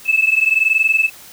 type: tone pair together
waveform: sine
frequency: 2604 / 2625 Hz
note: E7 / E7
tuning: -22 / -8 cents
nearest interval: unison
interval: 14 cents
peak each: -14 dBFS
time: 0.05-1.1 s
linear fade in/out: 50 ms
effects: tanh soft clip ceiling -5 dBFS + white hiss -40 dBFS RMS until 1.32 s